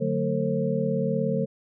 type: tone cluster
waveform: sine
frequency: 147.1 / 184.1 / 223.6 / 452.7 / 535 Hz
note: D3 / F#3 / A3 / A4 / C5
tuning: +3 / -8 / +28 / +49 / +38 cents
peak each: -29 dBFS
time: 0-1.46 s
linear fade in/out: 20 ms
effects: none